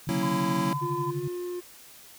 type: tone with tremolo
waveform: sine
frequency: 142.8 Hz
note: D3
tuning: 48 cents flat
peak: -27 dBFS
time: 0.07-1.28 s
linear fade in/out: 2 ms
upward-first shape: sine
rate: 12 Hz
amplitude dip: 95%
type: chord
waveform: square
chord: F# dominant seventh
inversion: none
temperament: equal with one note detuned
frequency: 185 / 233.1 / 273.2 / 329.6 Hz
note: F#3 / A#3 / C#4 / E4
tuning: 0 / 0 / -25 / 0 cents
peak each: -30 / -35 / -35 / -31 dBFS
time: 0.09-0.73 s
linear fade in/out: 0 ms
type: tone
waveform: sine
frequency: 1014 Hz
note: B5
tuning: 45 cents sharp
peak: -30 dBFS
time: 0.22-1.11 s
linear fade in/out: 10 ms
type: tone with pitch glide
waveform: triangle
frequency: 349.2 to 355.7 Hz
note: F4 to F4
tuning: 0 to +32 cents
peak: -29 dBFS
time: 0.81-1.61 s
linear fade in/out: 20 ms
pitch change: +32 cents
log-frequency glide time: 1.15-1.21 s
effects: white hiss -50 dBFS RMS until 2.18 s